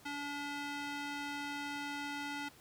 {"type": "tone with band-pass filter", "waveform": "square", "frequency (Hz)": 287.2, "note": "D4", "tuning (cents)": -39, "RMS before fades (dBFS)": -41, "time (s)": [0.05, 2.49], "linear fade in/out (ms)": 10, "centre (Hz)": 2100, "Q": 0.65, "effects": ["pink hiss -60 dBFS RMS until 2.6 s", "high-pass 80 Hz 12 dB/octave"]}